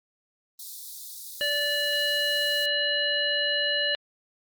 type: high-pass noise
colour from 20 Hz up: white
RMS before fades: -40 dBFS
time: 0.59-2.66 s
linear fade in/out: 5 ms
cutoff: 3600 Hz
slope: 96 dB/octave
type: harmonic tone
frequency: 582 Hz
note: D5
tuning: 16 cents flat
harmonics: 1 / 3 / 5 / 7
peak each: -31 / -28 / -27 / -30 dBFS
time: 1.41-3.95 s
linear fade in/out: 0 ms
effects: Opus 32 kbps